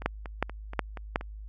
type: two click trains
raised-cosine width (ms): 0.5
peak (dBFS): -24 / -10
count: 6 / 4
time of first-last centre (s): 0.02-1.21 / 0.06-1.159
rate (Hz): 4.2 / 2.73
effects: added 52 Hz sine -39 dBFS peak until 1.48 s